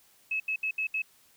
sine tone bursts at uneven times, 2586 Hz, E7, 34 cents flat, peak -27 dBFS, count 5, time 0.31-0.4 / 0.48-0.56 / 0.63-0.71 / 0.78-0.87 / 0.94-1.02 s, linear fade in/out 5 ms, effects white hiss -62 dBFS RMS until 1.36 s

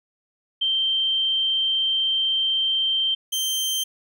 sine / sawtooth tone pair in turn, 3136 / 3136 Hz, G7 / G7, 0 / 0 cents, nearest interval unison, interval 0 cents, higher neither, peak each -19 dBFS, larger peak neither, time 0.61-3.15 / 3.32-3.84 s, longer first, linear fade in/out 10 ms, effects none

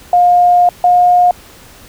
sine tone pair in turn, 710 / 714.1 Hz, F5 / F5, +28 / +38 cents, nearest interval unison, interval 10 cents, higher second, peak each -5 dBFS, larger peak neither, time 0.13-0.69 / 0.84-1.31 s, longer first, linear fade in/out 2 ms, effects pink hiss -39 dBFS RMS until 1.88 s

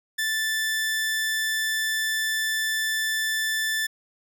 sawtooth tone, 1760 Hz, A6, in tune, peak -20 dBFS, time 0.18-3.87 s, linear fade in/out 10 ms, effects none

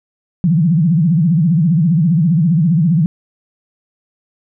sine tone with vibrato, 165 Hz, E3, 2 cents sharp, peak -9 dBFS, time 0.44-3.06 s, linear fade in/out 0 ms, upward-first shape sine, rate 15 Hz, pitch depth 200 cents each way, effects none

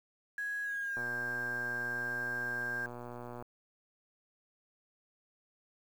sine tone with pitch glide, 1661.2 to 1592.6 Hz, G#6 to G6, 0 to +27 cents, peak -34 dBFS, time 0.38-2.86 s, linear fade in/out 2 ms, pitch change -73 cents, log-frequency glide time 0.63-1.04 s
click train, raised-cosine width 1 ms, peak -31 dBFS, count 298, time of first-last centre 0.97-3.425 s, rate 121 Hz
effects 9-bit

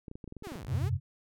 clicks, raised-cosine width 3 ms, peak -30 dBFS, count 11, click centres 0.082 / 0.114 / 0.155 / 0.242 / 0.277 / 0.324 / 0.367 / 0.424 / 0.471 / 0.52 / 0.556 s
sawtooth linear two-way sweep, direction down then up, 452.2 to 34.81 to 452.2 Hz, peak -37 dBFS, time 0.43-0.9 s, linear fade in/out 20 ms, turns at 0.65 s
sine chord, F suspended second, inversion none, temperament equal, 87.31 / 98 / 130.81 Hz, F2 / G2 / C3, 0 / 0 / 0 cents, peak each -33 / -32 / -31 dBFS, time 0.66-1 s, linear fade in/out 50 ms
effects none

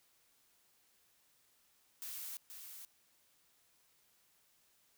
blue noise with echo, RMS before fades -45 dBFS, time 2.02-2.37 s, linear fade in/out 0 ms, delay 480 ms, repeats 1, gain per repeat -6 dB, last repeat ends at 2.85 s, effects white hiss -72 dBFS RMS until 4.97 s

